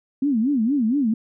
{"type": "tone with vibrato", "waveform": "sine", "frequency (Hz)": 251.6, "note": "B3", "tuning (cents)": 32, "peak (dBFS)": -17, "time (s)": [0.22, 1.14], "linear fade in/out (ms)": 5, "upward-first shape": "sine", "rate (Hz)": 4.3, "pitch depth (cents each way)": 270, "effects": []}